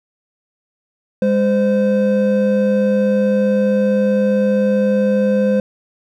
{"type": "tone pair together", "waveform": "triangle", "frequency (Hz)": [203.8, 516], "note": ["G#3", "C5"], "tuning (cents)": [-32, -24], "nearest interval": "octave + major third", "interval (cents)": 1608, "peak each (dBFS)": -13, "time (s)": [1.22, 5.6], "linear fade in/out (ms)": 2, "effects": []}